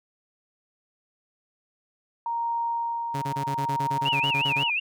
sine tone with tremolo, 932.3 Hz, A#5, in tune, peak -24 dBFS, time 2.26-4.7 s, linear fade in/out 2 ms, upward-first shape sine, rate 0.77 Hz, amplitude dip 40%
sawtooth tone bursts, 140.1 Hz, C#3, 19 cents sharp, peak -25 dBFS, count 14, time 3.14-4.638 s, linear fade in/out 10 ms, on 81 ms, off 28 ms
sine tone with vibrato, 2662 Hz, E7, 16 cents sharp, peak -23 dBFS, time 4.05-4.8 s, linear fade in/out 10 ms, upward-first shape sine, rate 5.5 Hz, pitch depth 180 cents each way
effects none

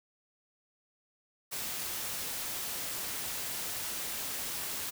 white noise, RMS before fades -37 dBFS, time 1.51-4.91 s, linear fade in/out 20 ms, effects none

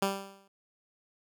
10% pulse tone with exponential decay, 196 Hz, G3, in tune, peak -16 dBFS, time 0.02-0.48 s, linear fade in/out 5 ms, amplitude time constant 99 ms, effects none

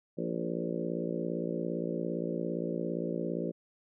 harmonic tone with a mistuned harmonic, 57.5 Hz, A#1, 23 cents flat, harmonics 3 / 4 / 5 / 6 / 7 / 8 / 9 / 10, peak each -37 / -39 / -40 / -38 / -40 / -42 / -40 / -43 dBFS, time 0.17-3.52 s, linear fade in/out 20 ms, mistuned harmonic 8, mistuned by +20 cents, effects none

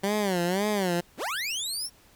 15% pulse tone with vibrato, 191.3 Hz, G3, 42 cents flat, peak -18 dBFS, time 0.03-1.01 s, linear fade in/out 10 ms, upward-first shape sine, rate 1.9 Hz, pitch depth 180 cents each way
25% pulse linear sweep, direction up, 116.54 to 5620 Hz, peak -25 dBFS, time 1.17-1.9 s, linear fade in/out 50 ms
effects pink hiss -58 dBFS RMS until 2.15 s

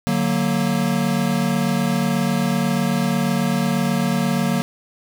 square chord, D augmented, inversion none, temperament equal, 146.83 / 185 / 233.1 Hz, D3 / F#3 / A#3, 0 / 0 / 0 cents, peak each -25 / -22 / -22 dBFS, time 0.07-4.62 s, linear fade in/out 0 ms, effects none

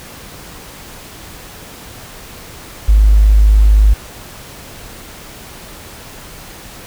triangle tone with tanh clipping, 51.91 Hz, G#1, in tune, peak -4 dBFS, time 2.88-3.94 s, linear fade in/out 10 ms, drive 2 dB, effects pink hiss -34 dBFS RMS until 6.86 s

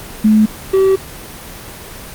sine / triangle tone pair in turn, 215.5 / 384 Hz, A3 / G4, -36 / -36 cents, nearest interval minor seventh, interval 1000 cents, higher second, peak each -6 dBFS, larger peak neither, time 0.24-0.46 / 0.73-0.96 s, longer second, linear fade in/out 10 ms, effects pink hiss -31 dBFS RMS until 2.14 s + Opus 24 kbps

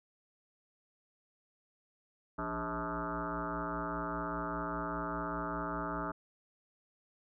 sine tone with frequency modulation, 758 Hz, F#5, 42 cents sharp, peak -34 dBFS, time 2.38-6.12 s, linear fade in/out 10 ms, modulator 117 Hz, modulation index 5.6, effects none

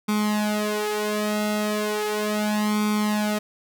sawtooth tone with flanger, 210.9 Hz, G#3, 27 cents sharp, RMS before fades -24 dBFS, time 0.08-3.39 s, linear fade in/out 10 ms, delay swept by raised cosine 0.86 to 3.26 ms, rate 0.36 Hz, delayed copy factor +0.9, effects none

